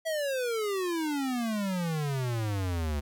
square exponential sweep, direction down, 659.3 to 70.8 Hz, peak -29 dBFS, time 0.05-3.01 s, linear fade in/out 20 ms, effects none

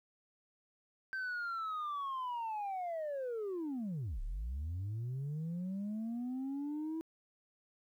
sine linear two-way sweep, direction down then up, 1562 to 32.02 to 326.6 Hz, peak -34 dBFS, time 1.13-7.01 s, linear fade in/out 0 ms, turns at 4.21 s, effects tanh soft clip ceiling -35 dBFS + 12-bit

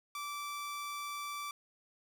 sawtooth tone, 1164 Hz, D6, 16 cents flat, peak -35 dBFS, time 0.15-1.51 s, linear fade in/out 2 ms, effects none

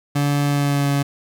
30% pulse tone with pitch glide, 143.7 to 141.23 Hz, D3 to C#3, -37 to +33 cents, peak -14 dBFS, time 0.15-1.03 s, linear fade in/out 10 ms, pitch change -30 cents, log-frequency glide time 0.48-0.89 s, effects none

